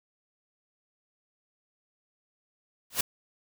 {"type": "noise with exponential growth", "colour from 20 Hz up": "white", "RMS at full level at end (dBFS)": -20, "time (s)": [2.9, 3.01], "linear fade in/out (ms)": 5, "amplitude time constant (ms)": 23, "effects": []}